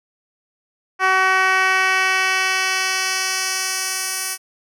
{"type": "tone with band-pass filter sweep", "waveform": "10% pulse", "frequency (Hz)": 377.3, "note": "F#4", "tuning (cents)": 34, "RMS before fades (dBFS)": -19, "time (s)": [0.99, 4.38], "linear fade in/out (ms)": 50, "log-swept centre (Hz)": [1300, 9900], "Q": 0.97, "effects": []}